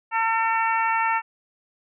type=harmonic tone; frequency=451.5 Hz; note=A4; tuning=45 cents sharp; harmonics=2 / 3 / 4 / 5 / 6; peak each=-22 / -26 / -28 / -30 / -32 dBFS; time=0.11-1.22 s; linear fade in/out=50 ms; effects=none